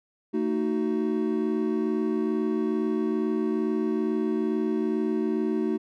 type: chord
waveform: triangle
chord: D# diminished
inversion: second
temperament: just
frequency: 224 / 311.1 / 373.4 Hz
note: A3 / D#4 / F#4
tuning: +31 / 0 / +16 cents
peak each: -26 dBFS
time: 0.33-5.78 s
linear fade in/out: 20 ms
effects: none